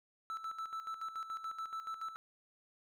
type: tone with tremolo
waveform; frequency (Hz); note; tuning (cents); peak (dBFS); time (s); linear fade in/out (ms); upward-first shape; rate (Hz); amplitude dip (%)
triangle; 1318.5; E6; 0; -36; 0.3-2.16; 0; square; 7; 65
effects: none